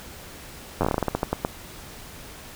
slowing click train, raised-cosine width 1 ms, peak -8 dBFS, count 15, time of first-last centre 0.81-1.449 s, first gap 10 ms, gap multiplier 1.21, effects pink hiss -42 dBFS RMS until 2.55 s

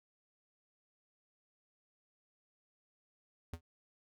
square tone with exponential decay, 83.2 Hz, E2, 17 cents sharp, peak -37 dBFS, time 3.53-3.61 s, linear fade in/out 5 ms, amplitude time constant 17 ms, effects none

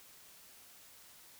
silence, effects white hiss -58 dBFS RMS until 1.39 s

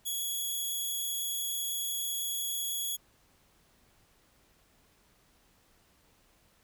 5% pulse tone, 3354 Hz, G#7, 16 cents sharp, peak -24 dBFS, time 0.05-2.97 s, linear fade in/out 20 ms, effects pink hiss -66 dBFS RMS until 6.63 s

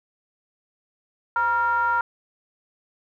triangle ring-modulated tone, 218.9 Hz, A3, 9 cents flat, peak -14 dBFS, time 1.36-2.01 s, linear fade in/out 2 ms, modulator 1170 Hz, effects none

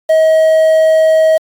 triangle tone with quantisation, 636 Hz, D#5, 38 cents sharp, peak -4 dBFS, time 0.09-1.38 s, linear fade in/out 10 ms, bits 5, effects AAC 64 kbps

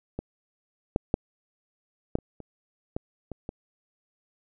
clicks, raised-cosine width 2 ms, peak -18 / -9 / -8 / -9 / -30 / -28 / -16 / -22 / -20 dBFS, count 9, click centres 0.19 / 0.961 / 1.141 / 2.154 / 2.187 / 2.403 / 2.965 / 3.317 / 3.491 s, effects none

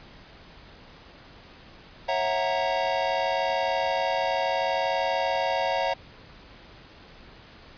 square chord, F# dominant seventh, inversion second, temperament equal with one note detuned, 546.7 / 659.3 / 740 / 932.3 Hz, C#5 / E5 / F#5 / A#5, -24 / 0 / 0 / 0 cents, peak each -30 dBFS, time 2.08-5.94 s, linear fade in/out 10 ms, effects pink hiss -49 dBFS RMS until 7.77 s + resampled to 11025 Hz

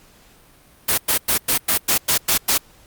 white noise bursts, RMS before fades -17 dBFS, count 9, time 0.88-2.58 s, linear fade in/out 10 ms, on 100 ms, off 100 ms, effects pink hiss -51 dBFS RMS until 2.86 s + Opus 48 kbps

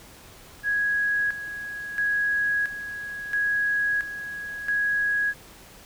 sine tone with tremolo, 1661.2 Hz, G#6, in tune, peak -21 dBFS, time 0.63-5.34 s, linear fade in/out 50 ms, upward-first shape square, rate 0.74 Hz, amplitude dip 70%, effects pink hiss -48 dBFS RMS until 5.85 s

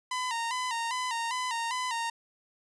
sawtooth tone with vibrato, 965 Hz, B5, 40 cents flat, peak -26 dBFS, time 0.11-2.1 s, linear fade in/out 5 ms, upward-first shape square, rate 2.5 Hz, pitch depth 75 cents each way, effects resampled to 22050 Hz

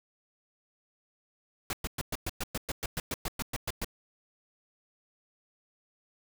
pink noise bursts, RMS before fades -33 dBFS, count 16, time 1.7-3.846 s, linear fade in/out 2 ms, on 31 ms, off 110 ms, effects none

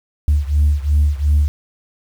sine beating tone pair, 72.6 / 75.4 Hz, D2 / D2, -19 / +46 cents, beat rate 2.8 Hz, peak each -13 / -15 dBFS, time 0.28-1.48 s, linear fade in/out 0 ms, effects tanh soft clip ceiling -7 dBFS + 7-bit

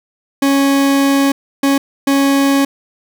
40% pulse tone bursts at uneven times, 276.4 Hz, C#4, 5 cents flat, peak -9 dBFS, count 3, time 0.42-1.32 / 1.63-1.78 / 2.07-2.65 s, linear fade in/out 5 ms, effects none

